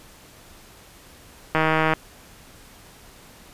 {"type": "click train", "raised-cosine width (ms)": 0.5, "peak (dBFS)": -5, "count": 62, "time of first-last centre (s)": [1.55, 1.936], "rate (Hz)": 158, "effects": ["pink hiss -48 dBFS RMS until 3.53 s", "resampled to 32000 Hz"]}